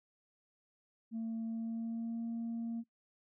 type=tone with pitch glide; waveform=sine; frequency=225.9 to 230.8 Hz; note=A3 to A#3; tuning=+46 to -17 cents; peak=-34 dBFS; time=1.11-2.84 s; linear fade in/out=50 ms; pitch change=+37 cents; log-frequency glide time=1.45-2.26 s; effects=noise-tail reverb RT60 0.1 s tail -23 dB re dry + tanh soft clip ceiling -34 dBFS